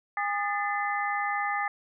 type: harmonic tone with a mistuned harmonic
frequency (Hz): 408.1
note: G#4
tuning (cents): -30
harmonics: 2 / 3 / 4 / 5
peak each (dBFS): -30 / -32 / -33 / -34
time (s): 0.17-1.68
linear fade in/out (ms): 2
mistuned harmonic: 4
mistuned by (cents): +130
effects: none